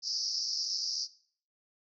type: band-pass noise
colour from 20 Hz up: white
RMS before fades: -34 dBFS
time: 0.02-1.08 s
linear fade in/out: 50 ms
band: 4700 to 5600 Hz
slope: 96 dB/octave
effects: noise-tail reverb RT60 0.5 s tail -18 dB re dry